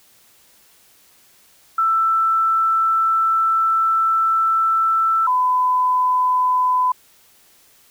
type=tone pair in turn; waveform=sine; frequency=1328 / 1005.6 Hz; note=E6 / B5; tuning=+12 / +31 cents; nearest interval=perfect fourth; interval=481 cents; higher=first; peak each=-14 dBFS; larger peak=neither; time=1.78-5.27 / 5.27-6.92 s; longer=first; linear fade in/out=5 ms; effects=white hiss -53 dBFS RMS until 7.9 s